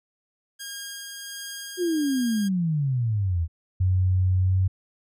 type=tone with tremolo; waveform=10% pulse; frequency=1622 Hz; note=G#6; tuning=41 cents flat; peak=-25 dBFS; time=0.59-2.49 s; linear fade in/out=20 ms; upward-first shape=sine; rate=1.4 Hz; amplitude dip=25%
type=exponential sweep; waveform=sine; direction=down; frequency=370 to 78.9 Hz; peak=-21 dBFS; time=1.77-3.48 s; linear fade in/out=50 ms
type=tone with pitch glide; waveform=sine; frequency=92.5 to 93.85 Hz; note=F#2 to F#2; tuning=0 to +25 cents; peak=-18 dBFS; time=3.8-4.68 s; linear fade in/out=10 ms; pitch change=+25 cents; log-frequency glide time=4.4-4.57 s
effects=none